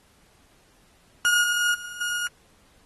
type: tone with level steps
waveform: 35% pulse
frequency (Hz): 1435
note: F6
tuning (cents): +47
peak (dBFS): -16 / -19 / -33 / -23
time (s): 1.25-2.27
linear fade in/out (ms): 0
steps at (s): 1.43 / 1.74 / 2.01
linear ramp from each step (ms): 2
effects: pink hiss -60 dBFS RMS until 2.85 s + AAC 32 kbps